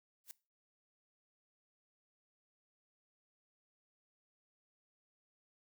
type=noise with exponential growth; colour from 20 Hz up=blue; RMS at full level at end=-44 dBFS; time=0.24-0.31 s; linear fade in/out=0 ms; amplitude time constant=15 ms; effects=noise-tail reverb RT60 0.3 s tail -20 dB re dry